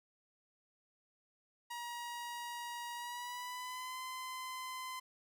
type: tone with pitch glide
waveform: sawtooth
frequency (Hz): 953 to 1027.3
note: A#5 to C6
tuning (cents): +38 to -32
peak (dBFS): -38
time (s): 1.7-5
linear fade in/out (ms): 10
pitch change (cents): +130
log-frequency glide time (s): 2.95-3.99
effects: none